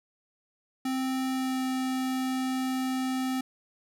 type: tone with pitch glide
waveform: square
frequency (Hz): 261.3 to 259.6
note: C4 to C4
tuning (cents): -2 to -13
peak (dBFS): -28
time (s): 0.85-3.41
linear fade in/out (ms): 5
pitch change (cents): -11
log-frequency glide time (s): 1.32-1.62
effects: none